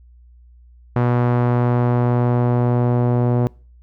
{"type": "tone with low-pass filter sweep", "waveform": "sawtooth", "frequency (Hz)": 121.8, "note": "B2", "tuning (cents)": -24, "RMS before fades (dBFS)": -17, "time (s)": [0.96, 3.47], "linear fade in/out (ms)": 0, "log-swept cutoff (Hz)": [1300, 670], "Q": 1, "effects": ["noise-tail reverb RT60 0.4 s tail -25 dB re dry", "added 60 Hz sine -44 dBFS peak until 3.82 s"]}